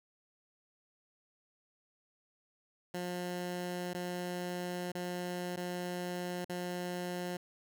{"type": "tone with dropouts", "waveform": "15% pulse", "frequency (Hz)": 178.2, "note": "F3", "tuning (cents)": 35, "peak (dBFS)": -30, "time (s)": [2.94, 7.37], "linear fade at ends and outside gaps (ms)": 5, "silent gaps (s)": [[3.935, 3.945], [4.919, 4.95], [5.562, 5.571], [6.447, 6.495]], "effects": []}